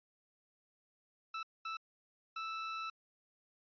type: tone bursts at uneven times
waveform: sawtooth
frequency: 1318 Hz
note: E6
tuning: 1 cent flat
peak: -35 dBFS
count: 3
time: 1.34-1.43 / 1.65-1.77 / 2.36-2.9 s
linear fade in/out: 5 ms
effects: resampled to 11025 Hz